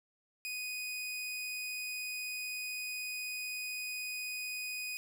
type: tone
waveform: sawtooth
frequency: 2489 Hz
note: D#7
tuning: in tune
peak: -34 dBFS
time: 0.45-4.97 s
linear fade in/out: 0 ms
effects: none